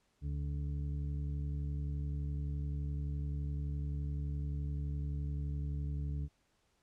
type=harmonic tone; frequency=71.7 Hz; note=D2; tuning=41 cents flat; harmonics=1 / 2 / 3 / 4 / 6; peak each=-36 / -39 / -55 / -51 / -60 dBFS; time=0.21-6.29 s; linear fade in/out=50 ms; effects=pink hiss -75 dBFS RMS until 6.82 s + low-pass 9000 Hz 12 dB/octave